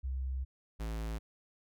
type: tone pair in turn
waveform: sine / square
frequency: 65.41 / 54.93 Hz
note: C2 / A1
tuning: 0 / -2 cents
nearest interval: minor third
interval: 302 cents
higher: first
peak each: -33 / -36 dBFS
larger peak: first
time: 0.03-0.45 / 0.79-1.19 s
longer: first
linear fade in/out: 20 ms
effects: none